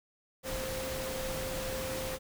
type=tone in noise; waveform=sine; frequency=523.3 Hz; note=C5; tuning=in tune; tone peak=-37 dBFS; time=0.43-2.19 s; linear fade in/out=50 ms; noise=pink; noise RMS=-38 dBFS; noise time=0.43-2.19 s; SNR=-2 dB; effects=none